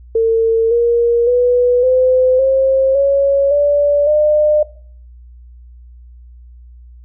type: tone with pitch steps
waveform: sine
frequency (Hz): 452.5 / 471.4 / 491.2 / 511.7 / 533.2 / 555.5 / 578.7 / 603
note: A4 / A#4 / B4 / C5 / C5 / C#5 / D5 / D5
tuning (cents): +48 / +19 / -9 / -39 / +33 / +4 / -26 / +46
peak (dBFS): -9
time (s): 0.15-4.63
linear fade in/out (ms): 5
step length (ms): 560
effects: noise-tail reverb RT60 0.5 s tail -19 dB re dry + added 60 Hz sine -36 dBFS peak until 7.04 s